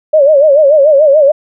sine tone with vibrato, 585 Hz, D5, 7 cents flat, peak -3 dBFS, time 0.13-1.32 s, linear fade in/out 10 ms, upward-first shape sine, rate 6.9 Hz, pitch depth 130 cents each way, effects none

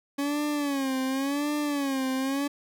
40% pulse tone with vibrato, 278.6 Hz, C#4, 9 cents sharp, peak -25 dBFS, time 0.18-2.48 s, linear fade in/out 10 ms, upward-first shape sine, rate 0.91 Hz, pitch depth 110 cents each way, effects none

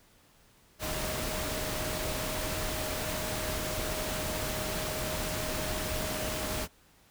sine tone in noise, 622.3 Hz, D#5, in tune, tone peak -39 dBFS, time 0.79-6.68 s, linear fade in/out 50 ms, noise pink, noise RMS -34 dBFS, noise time 0.79-6.68 s, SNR -8 dB, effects pink hiss -62 dBFS RMS until 7.1 s

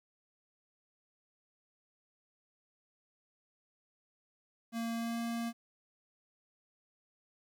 square tone with pitch glide, 230.1 to 232.6 Hz, A#3 to A#3, -22 to -4 cents, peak -35 dBFS, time 4.72-5.53 s, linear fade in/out 50 ms, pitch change +18 cents, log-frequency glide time 4.95-5.19 s, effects 12-bit

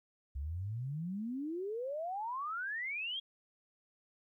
sine exponential sweep, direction up, 65.41 to 3322 Hz, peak -36 dBFS, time 0.35-3.2 s, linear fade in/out 10 ms, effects 13-bit

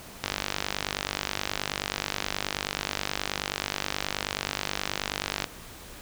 click train, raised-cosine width 0.2 ms, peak -9 dBFS, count 258, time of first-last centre 0.24-5.442 s, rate 49.4 Hz, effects pink hiss -45 dBFS RMS until 6.01 s

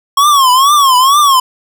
square tone with vibrato, 1090 Hz, C#6, 29 cents flat, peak -6 dBFS, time 0.17-1.4 s, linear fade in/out 5 ms, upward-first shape triangle, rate 2.2 Hz, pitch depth 180 cents each way, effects none

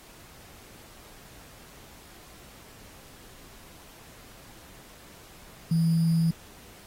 sine tone with sample-and-hold, 164.81 Hz, E3, in tune, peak -20 dBFS, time 5.71-6.31 s, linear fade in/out 5 ms, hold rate 4900 Hz, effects pink hiss -51 dBFS RMS until 6.86 s + AAC 48 kbps

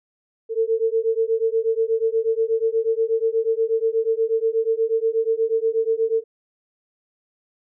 sine beating tone pair, 445.9 / 454.2 Hz, A4 / A#4, +23 / -45 cents, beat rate 8.3 Hz, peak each -21 dBFS, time 0.49-6.24 s, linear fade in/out 50 ms, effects none

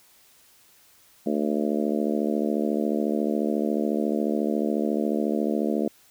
harmonic tone, 74.1 Hz, D2, 16 cents sharp, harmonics 3 / 4 / 5 / 6 / 7 / 8 / 9, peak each -26 / -28 / -30 / -32 / -33 / -34 / -35 dBFS, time 1.26-5.88 s, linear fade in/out 5 ms, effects white hiss -57 dBFS RMS until 6.1 s

